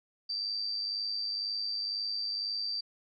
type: tone with amplitude modulation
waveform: sine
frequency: 4672 Hz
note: D8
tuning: 10 cents flat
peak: -29 dBFS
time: 0.29-2.81 s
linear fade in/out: 10 ms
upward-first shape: sine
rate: 102 Hz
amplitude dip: 45%
effects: MP3 64 kbps